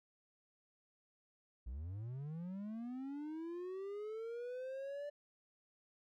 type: linear sweep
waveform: triangle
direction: up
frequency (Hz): 54.6 to 587.3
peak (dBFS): -40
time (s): 1.66-5.1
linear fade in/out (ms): 10
effects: none